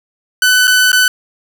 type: tone with dropouts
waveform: sawtooth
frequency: 1502 Hz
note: F#6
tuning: 26 cents sharp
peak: -4 dBFS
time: 0.42-1.08 s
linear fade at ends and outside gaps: 2 ms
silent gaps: 0.672-0.677 / 0.918-0.929 s
effects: none